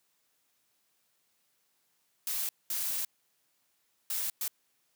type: noise bursts at uneven times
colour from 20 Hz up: blue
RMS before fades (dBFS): -33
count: 4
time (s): 2.27-2.49 / 2.7-3.05 / 4.1-4.3 / 4.41-4.48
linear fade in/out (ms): 2
effects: white hiss -74 dBFS RMS until 4.95 s + high-pass 100 Hz 12 dB/octave